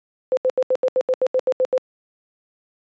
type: tone bursts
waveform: sine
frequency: 514 Hz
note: C5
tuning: 31 cents flat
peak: -14 dBFS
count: 12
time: 0.32-1.778 s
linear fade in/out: 0 ms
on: 50 ms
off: 78 ms
effects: high-pass 300 Hz 12 dB/octave + resampled to 16000 Hz